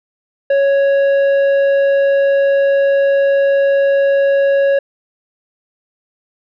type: tone with tanh clipping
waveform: sine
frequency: 554.4 Hz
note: C#5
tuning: in tune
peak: -11 dBFS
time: 0.5-4.79 s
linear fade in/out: 5 ms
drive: 8 dB
effects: none